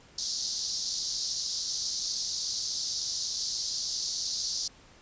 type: band-pass noise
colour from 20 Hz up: pink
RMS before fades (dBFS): -33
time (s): 0.18-4.68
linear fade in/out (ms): 5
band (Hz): 4300 to 6300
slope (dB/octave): 48
effects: pink hiss -56 dBFS RMS until 5.01 s + resampled to 16000 Hz